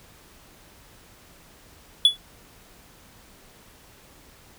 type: tone with exponential decay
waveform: triangle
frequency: 3412 Hz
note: G#7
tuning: 46 cents sharp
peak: -7 dBFS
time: 2.05-2.17 s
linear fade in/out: 2 ms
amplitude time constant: 26 ms
effects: pink hiss -52 dBFS RMS until 4.58 s